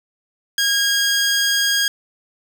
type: tone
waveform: 15% pulse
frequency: 1630 Hz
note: G#6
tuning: 33 cents flat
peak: -9 dBFS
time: 0.58-1.88 s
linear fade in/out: 2 ms
effects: none